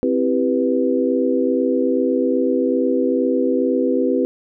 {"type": "chord", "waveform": "sine", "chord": "C major seventh", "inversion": "none", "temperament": "equal", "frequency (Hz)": [261.6, 329.6, 392, 493.9], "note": ["C4", "E4", "G4", "B4"], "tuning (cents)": [0, 0, 0, 0], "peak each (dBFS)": [-19, -23, -22, -20], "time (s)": [0.03, 4.25], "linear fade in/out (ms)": 0, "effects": []}